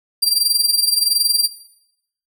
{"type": "tone with amplitude modulation", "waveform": "sawtooth", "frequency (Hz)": 4728, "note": "D8", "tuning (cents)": 11, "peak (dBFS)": -8, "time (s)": [0.22, 1.48], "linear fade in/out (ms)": 10, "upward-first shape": "sine", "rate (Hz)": 21.4, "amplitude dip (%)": 75, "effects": ["noise-tail reverb RT60 0.8 s tail -18 dB re dry"]}